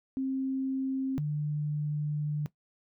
sine tone pair in turn, 265.6 / 149.06 Hz, C4 / D3, +26 / +26 cents, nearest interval minor seventh, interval 1000 cents, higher first, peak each -28 dBFS, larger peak neither, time 0.17-1.18 / 1.18-2.46 s, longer second, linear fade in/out 0 ms, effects noise-tail reverb RT60 0.1 s tail -17 dB re dry

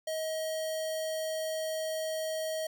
square tone with notch filter, 634 Hz, D#5, 32 cents sharp, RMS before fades -34 dBFS, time 0.07-2.67 s, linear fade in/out 5 ms, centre 1400 Hz, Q 0.8, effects none

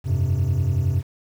triangle chord, F suspended second, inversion none, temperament equal, 87.31 / 98 / 130.81 Hz, F2 / G2 / C3, 0 / 0 / 0 cents, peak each -20 dBFS, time 0.04-1.03 s, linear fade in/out 50 ms, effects tanh soft clip ceiling -11 dBFS + 8-bit

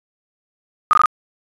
sine tone bursts, 1237 Hz, D#6, 10 cents flat, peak -8 dBFS, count 4, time 0.91-1.058 s, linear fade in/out 0 ms, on 22 ms, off 20 ms, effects resampled to 22050 Hz

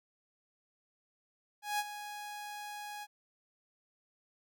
sawtooth tone with ADSR envelope, 830.6 Hz, G#5, in tune, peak -26 dBFS, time 1.62-3.07 s, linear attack 170 ms, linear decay 41 ms, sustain -12 dB, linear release 43 ms, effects none

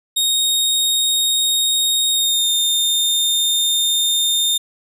sawtooth tone with pitch glide, 3729 to 3638 Hz, A#7 to A#7, 0 to -43 cents, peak -12 dBFS, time 0.16-4.58 s, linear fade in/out 10 ms, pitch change -43 cents, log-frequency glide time 2.11-2.51 s, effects none

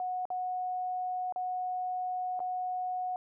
sine tone with dropouts, 733 Hz, F#5, 16 cents flat, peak -31 dBFS, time 0-3.16 s, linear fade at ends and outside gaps 1 ms, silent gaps 0.254-0.303 / 1.324-1.36 / 2.393-2.402 s, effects none

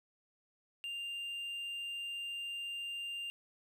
triangle tone, 2794 Hz, F7, in tune, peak -37 dBFS, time 0.84-3.3 s, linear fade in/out 0 ms, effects none

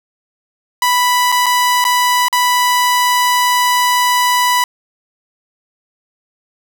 sawtooth tone with dropouts, 987.8 Hz, B5, in tune, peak -7 dBFS, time 0.82-4.64 s, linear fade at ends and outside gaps 2 ms, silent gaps 1.319-1.323 / 1.46-1.464 / 1.842-1.85 / 2.284-2.327 s, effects none

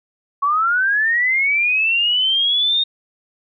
sine linear sweep, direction up, 1100 to 3702 Hz, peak -14 dBFS, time 0.42-2.84 s, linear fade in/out 10 ms, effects none

